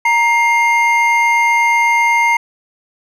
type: tone pair together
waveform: triangle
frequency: 934.2 / 2118 Hz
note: A#5 / C7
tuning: +3 / +21 cents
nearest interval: octave + major second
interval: 1418 cents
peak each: -11 dBFS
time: 0.05-2.37 s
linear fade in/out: 5 ms
effects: none